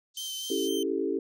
pink band-pass noise, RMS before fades -46 dBFS, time 0.14-0.7 s, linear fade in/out 50 ms, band 3800 to 7600 Hz, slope 48 dB/octave
sawtooth tone with vibrato, 3100 Hz, G7, 20 cents flat, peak -31 dBFS, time 0.17-0.83 s, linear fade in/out 2 ms, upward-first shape sine, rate 4 Hz, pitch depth 17 cents each way
sine chord, A dominant seventh, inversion first, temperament equal, 277.2 / 329.6 / 392 / 440 Hz, C#4 / E4 / G4 / A4, 0 / 0 / 0 / 0 cents, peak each -33 / -32 / -30 / -33 dBFS, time 0.5-1.19 s, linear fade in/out 5 ms
effects none

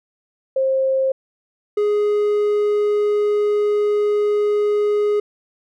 sine / triangle tone pair in turn, 531 / 416 Hz, C5 / G#4, +25 / +3 cents, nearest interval major third, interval 422 cents, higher first, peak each -15 / -13 dBFS, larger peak second, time 0.56-1.12 / 1.77-5.2 s, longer second, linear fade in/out 5 ms, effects none

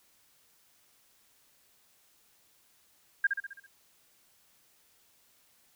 sine tone with echo, 1608 Hz, G6, 44 cents sharp, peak -21 dBFS, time 3.24-3.27 s, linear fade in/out 5 ms, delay 66 ms, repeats 6, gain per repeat -5 dB, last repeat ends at 3.666 s, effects white hiss -66 dBFS RMS until 5.75 s

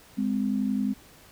sine tone pair together, 206.1 / 257.4 Hz, G#3 / C4, -13 / -28 cents, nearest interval major third, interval 385 cents, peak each -26 / -27 dBFS, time 0.17-0.94 s, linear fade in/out 20 ms, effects pink hiss -53 dBFS RMS until 1.31 s

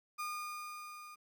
35% pulse tone with level ramp, 1217 Hz, D#6, 39 cents flat, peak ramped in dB -35 to -48 dBFS, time 0.18-1.16 s, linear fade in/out 20 ms, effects 12-bit

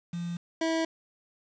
sine / 25% pulse tone pair in turn, 172.3 / 325.3 Hz, F3 / E4, -23 / -23 cents, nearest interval major seventh, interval 1100 cents, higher second, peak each -31 / -22 dBFS, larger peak second, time 0.13-0.37 / 0.61-0.85 s, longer neither, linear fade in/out 5 ms, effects resampled to 16000 Hz + 8-bit

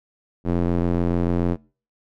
square tone with band-pass filter, 43.45 Hz, F1, 8 cents flat, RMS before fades -21 dBFS, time 0.44-1.57 s, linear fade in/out 50 ms, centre 280 Hz, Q 0.89, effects noise-tail reverb RT60 0.4 s tail -26 dB re dry

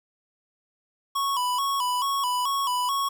square tone with vibrato, 1046.5 Hz, C6, in tune, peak -24 dBFS, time 1.15-3.09 s, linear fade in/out 10 ms, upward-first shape square, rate 2.3 Hz, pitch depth 95 cents each way, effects 9-bit

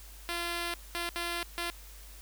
5% pulse tone bursts at uneven times, 343.7 Hz, F4, 28 cents flat, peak -21 dBFS, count 4, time 0.29-0.74 / 0.95-1.09 / 1.16-1.43 / 1.58-1.7 s, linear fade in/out 0 ms, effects added 50 Hz sine -48 dBFS peak until 2.21 s + white hiss -53 dBFS RMS until 2.21 s

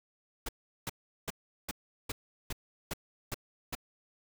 pink noise bursts, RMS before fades -36 dBFS, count 9, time 0.46-3.752 s, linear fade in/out 5 ms, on 28 ms, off 380 ms, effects none

